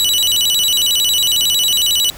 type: tone with vibrato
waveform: sawtooth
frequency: 3400 Hz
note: G#7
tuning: 40 cents sharp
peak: -9 dBFS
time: 0-2.1 s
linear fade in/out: 0 ms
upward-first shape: square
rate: 11 Hz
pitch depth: 240 cents each way
effects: pink hiss -36 dBFS RMS until 2.17 s

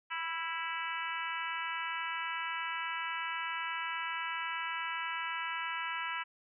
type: harmonic tone with a mistuned harmonic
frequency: 328.2 Hz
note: E4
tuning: 8 cents flat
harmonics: 3 / 4 / 5 / 6 / 7 / 8 / 9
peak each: -40 / -41 / -42 / -43 / -43 / -44 / -45 dBFS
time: 0.1-6.24 s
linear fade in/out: 20 ms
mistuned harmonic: 4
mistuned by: +24 cents
effects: none

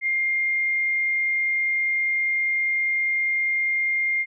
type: tone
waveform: sine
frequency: 2115 Hz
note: C7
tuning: 18 cents sharp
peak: -20 dBFS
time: 0.01-4.26 s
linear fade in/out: 50 ms
effects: none

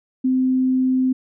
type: tone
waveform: sine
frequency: 258.3 Hz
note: C4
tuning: 22 cents flat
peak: -15 dBFS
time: 0.24-1.13 s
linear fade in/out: 10 ms
effects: none

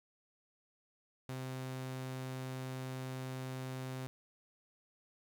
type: tone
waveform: sawtooth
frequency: 130 Hz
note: C3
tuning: 11 cents flat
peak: -36 dBFS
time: 1.29-4.07 s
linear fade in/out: 0 ms
effects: 11-bit

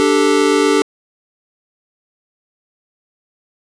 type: chord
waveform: square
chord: D suspended fourth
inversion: none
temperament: equal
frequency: 293.7 / 392 / 440 Hz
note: D4 / G4 / A4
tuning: 0 / 0 / 0 cents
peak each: -16 dBFS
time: 0-0.82 s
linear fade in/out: 0 ms
effects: resampled to 22050 Hz + 7-bit

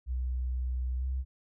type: tone with pitch glide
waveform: sine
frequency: 62.8 to 65.05 Hz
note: B1 to C2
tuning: +30 to -9 cents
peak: -29 dBFS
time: 0.06-1.25 s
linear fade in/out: 50 ms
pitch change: +61 cents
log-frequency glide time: 0.98-1.05 s
effects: none

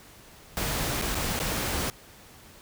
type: noise with dropouts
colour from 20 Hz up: pink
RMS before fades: -29 dBFS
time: 0.57-1.9 s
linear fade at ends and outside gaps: 0 ms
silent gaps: 1.014-1.021 / 1.146-1.153 / 1.391-1.4 s
effects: pink hiss -51 dBFS RMS until 2.61 s

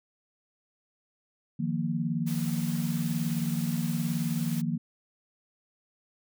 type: chord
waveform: sine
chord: Eb suspended second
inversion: none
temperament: equal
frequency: 155.56 / 174.61 / 233.1 Hz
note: Eb3 / F3 / Bb3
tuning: 0 / 0 / 0 cents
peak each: -31 dBFS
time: 1.59-4.78 s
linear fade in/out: 10 ms
type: noise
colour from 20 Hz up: white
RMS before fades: -42 dBFS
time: 2.26-4.62 s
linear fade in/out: 20 ms
effects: none

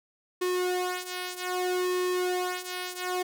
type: tone with flanger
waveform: sawtooth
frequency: 363.1 Hz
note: F#4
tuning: 33 cents flat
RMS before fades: -30 dBFS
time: 0.41-3.23 s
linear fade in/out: 10 ms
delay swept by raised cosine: 1.3 to 2.9 ms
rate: 0.63 Hz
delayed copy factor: -0.75
effects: none

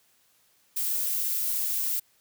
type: noise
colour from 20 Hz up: violet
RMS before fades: -28 dBFS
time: 0.76-2 s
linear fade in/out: 10 ms
effects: white hiss -65 dBFS RMS until 2.2 s + high-pass 60 Hz 12 dB/octave

